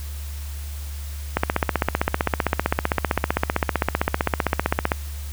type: click train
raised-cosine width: 0.5 ms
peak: -3 dBFS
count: 56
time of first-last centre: 1.37-4.918 s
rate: 15.5 Hz
effects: added 72 Hz sine -29 dBFS peak until 5.32 s + white hiss -42 dBFS RMS until 5.32 s